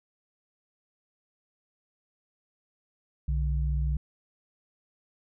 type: tone pair together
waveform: sine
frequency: 62.42 / 146.83 Hz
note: B1 / D3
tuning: +19 / 0 cents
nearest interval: octave + minor third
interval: 1481 cents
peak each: -25 / -32 dBFS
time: 3.28-3.97 s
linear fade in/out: 5 ms
effects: none

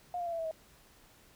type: tone with pitch steps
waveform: sine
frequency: 712 / 696.5 / 681.4 / 666.6 / 652.2 / 638 Hz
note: F5 / F5 / F5 / E5 / E5 / D#5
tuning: +33 / -5 / -43 / +19 / -19 / +43 cents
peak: -33 dBFS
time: 0.14-0.512 s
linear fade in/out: 2 ms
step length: 62 ms
effects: pink hiss -61 dBFS RMS until 1.35 s

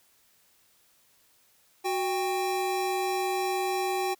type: tone pair together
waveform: square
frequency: 370 / 793.3 Hz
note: F#4 / G5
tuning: 0 / +20 cents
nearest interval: octave + minor second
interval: 1320 cents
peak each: -30 / -30 dBFS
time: 1.84-4.15 s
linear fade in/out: 20 ms
effects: white hiss -64 dBFS RMS until 4.19 s

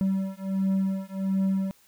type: beating tone pair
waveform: triangle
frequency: 191.7 / 193.1 Hz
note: G3 / G3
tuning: -38 / -26 cents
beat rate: 1.4 Hz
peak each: -25 dBFS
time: 0.01-1.71 s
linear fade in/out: 0 ms
effects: white hiss -60 dBFS RMS until 1.87 s

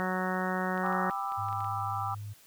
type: harmonic tone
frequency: 185 Hz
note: F#3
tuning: in tune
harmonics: 1 / 2 / 3 / 4 / 5 / 6 / 7 / 8 / 9 / 10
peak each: -33 / -38 / -38 / -37 / -39 / -39 / -40 / -39 / -43 / -39 dBFS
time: 0-1.1 s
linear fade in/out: 0 ms
type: clicks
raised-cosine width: 0.3 ms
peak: -33 dBFS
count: 9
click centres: 0.777 / 0.863 / 0.927 / 1.109 / 1.321 / 1.486 / 1.528 / 1.606 / 1.645 s
type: chord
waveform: sine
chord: E minor seventh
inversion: first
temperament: just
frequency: 791.1 / 988.9 / 1186.7 / 1318.5 Hz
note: G5 / B5 / D6 / E6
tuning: +16 / +2 / +18 / 0 cents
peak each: -35 / -39 / -35 / -38 dBFS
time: 0.83-2.15 s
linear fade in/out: 10 ms
type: tone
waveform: sine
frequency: 103.83 Hz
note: G#2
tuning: in tune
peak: -37 dBFS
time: 1.37-2.34 s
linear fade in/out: 20 ms
effects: white hiss -58 dBFS RMS until 2.46 s

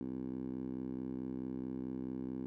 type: tone with band-pass filter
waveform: 10% pulse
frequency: 64.6 Hz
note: C2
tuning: 21 cents flat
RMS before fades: -41 dBFS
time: 0.01-2.46 s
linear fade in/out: 0 ms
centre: 270 Hz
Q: 2.7
effects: none

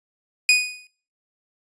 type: tone with exponential decay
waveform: sawtooth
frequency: 2480 Hz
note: D#7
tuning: 6 cents flat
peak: -7 dBFS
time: 0.49-0.87 s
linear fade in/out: 1 ms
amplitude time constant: 81 ms
effects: noise-tail reverb RT60 0.4 s tail -18 dB re dry + resampled to 22050 Hz

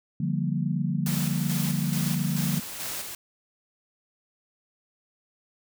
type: chord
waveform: sine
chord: G minor seventh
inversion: second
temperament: equal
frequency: 146.83 / 174.61 / 196 / 233.1 Hz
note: D3 / F3 / G3 / Bb3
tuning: 0 / 0 / 0 / 0 cents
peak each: -28 / -28 / -32 / -32 dBFS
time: 0.2-2.6 s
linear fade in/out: 5 ms
type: noise with tremolo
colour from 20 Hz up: white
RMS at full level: -33 dBFS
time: 1.06-3.15 s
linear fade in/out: 2 ms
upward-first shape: square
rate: 2.3 Hz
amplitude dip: 40%
effects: none

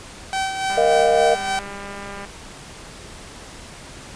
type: tone with tremolo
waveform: sawtooth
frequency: 769 Hz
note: G5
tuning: 33 cents flat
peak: -16 dBFS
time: 0.33-1.59 s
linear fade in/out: 0 ms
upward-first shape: sine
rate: 3.5 Hz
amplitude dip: 50%
type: click train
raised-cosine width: 0.5 ms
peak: -20 dBFS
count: 311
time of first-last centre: 0.7-2.25 s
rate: 200 Hz
type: chord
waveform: sine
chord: Bb suspended fourth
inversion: none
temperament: equal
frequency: 466.2 / 622.3 / 698.5 Hz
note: Bb4 / Eb5 / F5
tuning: 0 / 0 / 0 cents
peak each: -18 dBFS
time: 0.77-1.35 s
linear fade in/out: 10 ms
effects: pink hiss -39 dBFS RMS until 4.15 s + resampled to 22050 Hz

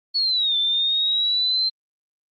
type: linear two-way sweep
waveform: sine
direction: down then up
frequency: 4435 to 3525 to 4132 Hz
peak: -18 dBFS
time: 0.14-1.7 s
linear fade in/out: 20 ms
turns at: 0.57 s
effects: Opus 24 kbps

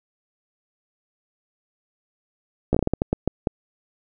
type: slowing click train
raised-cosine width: 2 ms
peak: -6 dBFS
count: 11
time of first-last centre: 2.73-3.472 s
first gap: 15 ms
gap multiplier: 1.33
effects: none

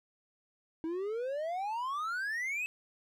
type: exponential sweep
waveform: triangle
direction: up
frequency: 315.3 to 2621 Hz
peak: -31 dBFS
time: 0.84-2.66 s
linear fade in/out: 0 ms
effects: none

